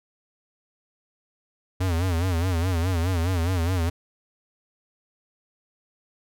square tone with vibrato, 87.8 Hz, F2, 10 cents sharp, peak -22 dBFS, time 1.8-3.9 s, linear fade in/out 10 ms, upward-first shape sine, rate 4.8 Hz, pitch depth 130 cents each way, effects none

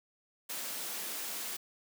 white high-pass noise, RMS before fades -39 dBFS, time 0.49-1.57 s, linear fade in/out 10 ms, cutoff 180 Hz, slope 48 dB/octave, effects none

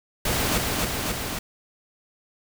pink noise with echo, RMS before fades -24 dBFS, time 0.25-0.58 s, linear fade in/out 5 ms, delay 270 ms, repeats 3, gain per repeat -2 dB, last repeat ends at 1.39 s, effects none

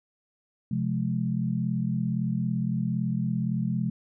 sine chord, F minor, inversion second, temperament equal with one note detuned, 130.81 / 174.61 / 212.3 Hz, C3 / F3 / Ab3, 0 / 0 / +38 cents, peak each -29 dBFS, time 0.71-3.9 s, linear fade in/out 5 ms, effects none

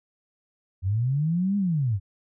sine linear two-way sweep, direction up then down, 87.8 to 205.9 to 89.3 Hz, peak -21 dBFS, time 0.82-2 s, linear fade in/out 50 ms, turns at 1.57 s, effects none

